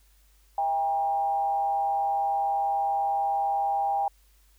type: tone with frequency modulation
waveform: sine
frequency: 800 Hz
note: G5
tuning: 35 cents sharp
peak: -23 dBFS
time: 0.58-4.08 s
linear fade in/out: 2 ms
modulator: 151 Hz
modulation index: 0.43
effects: added 50 Hz sine -58 dBFS peak until 4.58 s + white hiss -65 dBFS RMS until 4.58 s